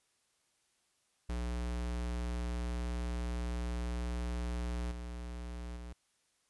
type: tone with level steps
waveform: square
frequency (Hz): 59.8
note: A#1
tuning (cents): +45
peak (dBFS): -35 / -41 / -44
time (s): 1.29-5.93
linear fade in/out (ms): 5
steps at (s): 4.91 / 5.76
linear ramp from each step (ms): 10
effects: white hiss -75 dBFS RMS until 6.49 s + resampled to 24000 Hz